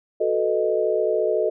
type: chord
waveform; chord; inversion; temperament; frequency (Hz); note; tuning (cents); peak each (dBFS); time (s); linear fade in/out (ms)
sine; B dominant seventh; second; equal; 370 / 440 / 493.9 / 622.3; F#4 / A4 / B4 / D#5; 0 / 0 / 0 / 0; -26 / -22 / -28 / -23; 0.2-1.5; 10
effects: none